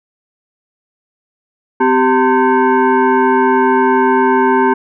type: tone with frequency modulation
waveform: sine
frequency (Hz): 256.4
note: C4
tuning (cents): -35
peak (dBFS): -8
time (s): 1.8-4.74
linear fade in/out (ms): 10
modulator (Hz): 646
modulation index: 1.6
effects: none